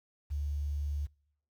sine tone with quantisation, 72.5 Hz, D2, 22 cents flat, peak -31 dBFS, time 0.3-1.07 s, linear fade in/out 20 ms, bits 10, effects noise-tail reverb RT60 0.7 s tail -26 dB re dry

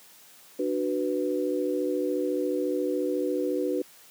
sine chord, B minor, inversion first, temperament just, 296.3 / 370.4 / 493.9 Hz, D4 / F#4 / B4, +15 / +2 / 0 cents, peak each -29 dBFS, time 0.59-3.82 s, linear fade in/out 5 ms, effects white hiss -53 dBFS RMS until 4.1 s + high-pass 150 Hz 12 dB/octave

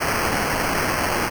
blue noise with sample-and-hold, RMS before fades -22 dBFS, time 0-1.3 s, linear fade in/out 20 ms, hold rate 3675 Hz, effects none

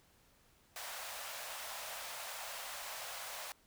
pink high-pass noise, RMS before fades -45 dBFS, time 0.76-3.52 s, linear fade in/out 0 ms, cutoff 560 Hz, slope 48 dB/octave, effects pink hiss -68 dBFS RMS until 3.66 s

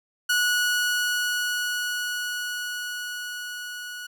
sawtooth tone with level ramp, 1464 Hz, F#6, 19 cents flat, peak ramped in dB -16 to -31 dBFS, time 0.29-4.07 s, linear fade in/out 10 ms, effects none

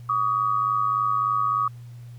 sine tone pair together, 1141.1 / 1244.5 Hz, C#6 / D#6, +50 / 0 cents, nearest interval major second, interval 150 cents, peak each -23 dBFS, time 0.09-1.68 s, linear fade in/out 5 ms, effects added 120 Hz sine -38 dBFS peak until 2.18 s + pink hiss -59 dBFS RMS until 2.18 s

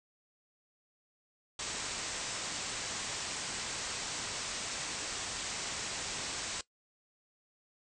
white low-pass noise, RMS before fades -39 dBFS, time 1.59-6.61 s, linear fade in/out 2 ms, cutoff 8400 Hz, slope 96 dB/octave, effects noise-tail reverb RT60 0.1 s tail -18 dB re dry

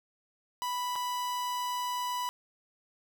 45% pulse tone with dropouts, 987.8 Hz, B5, in tune, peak -31 dBFS, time 0.62-2.29 s, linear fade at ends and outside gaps 0 ms, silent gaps 0.956-0.96 s, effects none

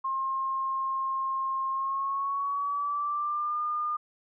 sine tone with pitch glide, 1067 to 1211.6 Hz, C6 to D#6, +34 to -46 cents, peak -27 dBFS, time 0.04-3.97 s, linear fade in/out 10 ms, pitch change +220 cents, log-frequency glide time 1.7-3.61 s, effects none

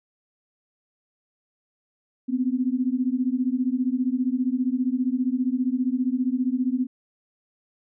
sine beating tone pair, 246.9 / 261.9 Hz, B3 / C4, 0 / +2 cents, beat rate 15 Hz, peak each -24 dBFS, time 2.28-6.87 s, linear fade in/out 20 ms, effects none

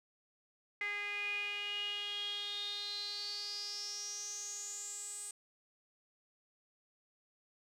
sawtooth tone with band-pass filter sweep, 409.9 Hz, G#4, 23 cents flat, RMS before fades -41 dBFS, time 0.81-5.31 s, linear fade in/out 2 ms, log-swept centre 2100 to 8400 Hz, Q 10, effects none

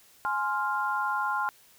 sine chord, F minor, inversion first, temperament just, 838.1 / 1047.7 / 1396.9 Hz, Ab5 / C6 / F6, +16 / +2 / 0 cents, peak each -31 / -30 / -30 dBFS, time 0.25-1.49 s, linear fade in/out 0 ms, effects white hiss -58 dBFS RMS until 1.78 s

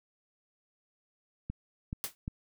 clicks, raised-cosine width 5 ms, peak -23 dBFS, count 3, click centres 1.5 / 1.929 / 2.279 s
white noise with exponential decay, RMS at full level -31 dBFS, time 2.04-2.15 s, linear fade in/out 0 ms, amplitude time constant 22 ms
effects none

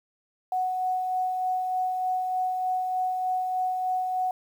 sine tone with tremolo, 740 Hz, F#5, in tune, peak -23 dBFS, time 0.52-4.31 s, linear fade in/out 2 ms, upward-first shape sine, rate 3.3 Hz, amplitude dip 30%, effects 9-bit

